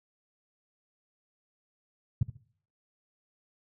sine tone with echo, 118.1 Hz, A#2, 23 cents sharp, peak -20 dBFS, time 2.21-2.23 s, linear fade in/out 5 ms, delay 71 ms, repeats 2, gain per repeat -13 dB, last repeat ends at 2.372 s, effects noise-tail reverb RT60 0.6 s tail -22 dB re dry

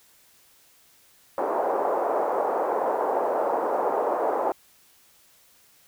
pink band-pass noise, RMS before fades -25 dBFS, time 1.38-4.52 s, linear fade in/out 0 ms, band 440 to 940 Hz, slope 24 dB/octave, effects white hiss -58 dBFS RMS until 5.87 s

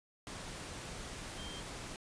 sine tone in noise, 3167 Hz, G7, 17 cents sharp, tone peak -48 dBFS, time 1.38-1.6 s, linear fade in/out 0 ms, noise pink, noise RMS -45 dBFS, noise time 0.27-1.96 s, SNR -6 dB, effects resampled to 22050 Hz

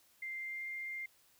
sine tone with pitch glide, 2093 to 2105 Hz, C7 to C7, 0 to +10 cents, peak -39 dBFS, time 0.22-1.06 s, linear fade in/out 5 ms, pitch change +10 cents, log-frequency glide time 0.38-0.62 s, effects white hiss -68 dBFS RMS until 1.39 s

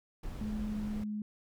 brown noise, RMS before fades -41 dBFS, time 0.23-1.04 s, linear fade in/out 5 ms
sine tone with pitch glide, 212.6 to 210.8 Hz, G#3 to G#3, +41 to +26 cents, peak -34 dBFS, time 0.41-1.22 s, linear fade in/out 2 ms, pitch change -15 cents, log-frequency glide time 0.68-0.81 s
effects none

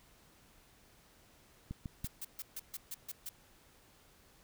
clicks, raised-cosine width 5 ms, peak -28 dBFS, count 3, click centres 1.71 / 1.858 / 2.045 s
blue noise bursts, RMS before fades -42 dBFS, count 8, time 2.04-3.292 s, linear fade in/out 5 ms, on 34 ms, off 140 ms
effects pink hiss -64 dBFS RMS until 4.43 s

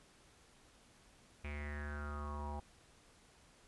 square tone with low-pass filter sweep, 73.42 Hz, D2, in tune, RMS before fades -43 dBFS, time 1.44-2.6 s, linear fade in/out 5 ms, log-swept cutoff 2400 to 850 Hz, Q 8.2, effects pink hiss -65 dBFS RMS until 3.67 s + resampled to 24000 Hz

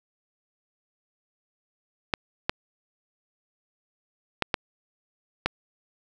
clicks, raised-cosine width 0.3 ms, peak -6 dBFS, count 5, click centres 2.138 / 2.495 / 4.423 / 4.542 / 5.46 s, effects 8-bit

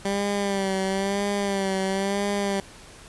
15% pulse tone with vibrato, 196.7 Hz, G3, 6 cents sharp, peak -17 dBFS, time 0.05-2.6 s, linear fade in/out 2 ms, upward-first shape sine, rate 1 Hz, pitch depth 51 cents each way, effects pink hiss -46 dBFS RMS until 3.08 s + resampled to 24000 Hz

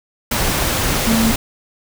sine tone in noise, 224.8 Hz, A3, 37 cents sharp, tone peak -14 dBFS, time 1.07-1.32 s, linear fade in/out 5 ms, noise pink, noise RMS -18 dBFS, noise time 0.31-1.36 s, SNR +1 dB, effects none

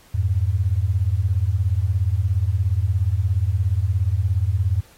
sine beating tone pair, 85.8 / 102.8 Hz, F2 / G#2, -30 / -17 cents, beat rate 17 Hz, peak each -20 dBFS, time 0.14-4.81 s, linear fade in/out 10 ms, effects pink hiss -52 dBFS RMS until 4.97 s + AAC 48 kbps

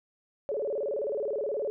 sine tone with vibrato, 490.2 Hz, B4, 13 cents flat, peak -28 dBFS, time 0.49-1.7 s, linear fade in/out 0 ms, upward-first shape square, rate 19 Hz, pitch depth 240 cents each way, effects none

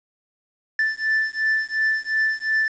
triangle beating tone pair, 1760 / 1762.8 Hz, A6 / A6, 0 / +3 cents, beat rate 2.8 Hz, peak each -21 dBFS, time 0.79-2.68 s, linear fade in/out 2 ms, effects resampled to 16000 Hz + 8-bit

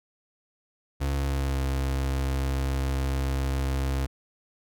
35% pulse tone with pitch glide, 69.3 to 67.13 Hz, C#2 to C2, 0 to +45 cents, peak -23 dBFS, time 1-4.07 s, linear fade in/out 20 ms, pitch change -55 cents, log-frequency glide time 1.17-1.63 s, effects none

